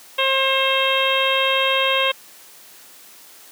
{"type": "harmonic tone", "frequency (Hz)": 534, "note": "C5", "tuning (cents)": 35, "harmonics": [1, 2, 3, 4, 5, 6, 7], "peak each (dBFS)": [-22, -23, -27, -26, -23, -22, -27], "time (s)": [0.18, 2.12], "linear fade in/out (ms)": 10, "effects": ["white hiss -45 dBFS RMS until 3.51 s", "high-pass 200 Hz 12 dB/octave"]}